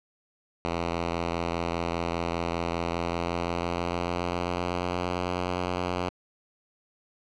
5% pulse tone with pitch glide, 85 to 89.59 Hz, F2 to F2, -46 to +45 cents, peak -16 dBFS, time 0.65-6.09 s, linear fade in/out 0 ms, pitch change +91 cents, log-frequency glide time 2.85-5.29 s, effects low-pass 4000 Hz 12 dB/octave

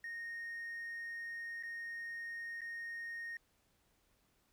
triangle tone with dropouts, 1855 Hz, A#6, 9 cents flat, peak -39 dBFS, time 0.04-3.37 s, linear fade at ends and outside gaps 2 ms, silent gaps 1.627-1.634 / 2.608-2.616 s, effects tanh soft clip ceiling -36 dBFS + pink hiss -75 dBFS RMS until 4.52 s

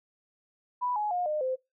sine tone with pitch steps, 987.8 / 840.3 / 714.8 / 608.1 / 517.3 Hz, B5 / G#5 / F5 / D#5 / C5, 0 / +20 / +40 / -40 / -20 cents, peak -27 dBFS, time 0.81-1.56 s, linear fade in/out 20 ms, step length 150 ms, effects noise-tail reverb RT60 0.2 s tail -21 dB re dry

